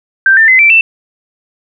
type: tone with pitch steps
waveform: sine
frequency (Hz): 1568 / 1790.8 / 2045 / 2336 / 2668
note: G6 / A6 / C7 / D7 / E7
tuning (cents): 0 / +30 / -40 / -10 / +20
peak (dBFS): -3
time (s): 0.26-0.81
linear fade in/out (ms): 2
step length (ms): 110
effects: none